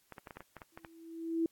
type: clicks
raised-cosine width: 0.5 ms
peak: -30 dBFS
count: 10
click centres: 0.123 / 0.182 / 0.272 / 0.308 / 0.37 / 0.406 / 0.567 / 0.618 / 0.775 / 0.848 s
type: tone with exponential growth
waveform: sine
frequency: 329.3 Hz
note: E4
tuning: 2 cents flat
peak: -26 dBFS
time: 0.72-1.46 s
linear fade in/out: 2 ms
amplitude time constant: 160 ms
effects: white hiss -71 dBFS RMS until 1.51 s + AAC 64 kbps